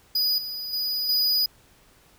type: tone with level steps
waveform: square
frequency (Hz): 4941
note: D#8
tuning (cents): -13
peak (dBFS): -21 / -31 / -25 / -20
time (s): 0.15-1.46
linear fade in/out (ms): 5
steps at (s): 0.38 / 0.73 / 1.09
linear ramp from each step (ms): 2
effects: pink hiss -57 dBFS RMS until 2.18 s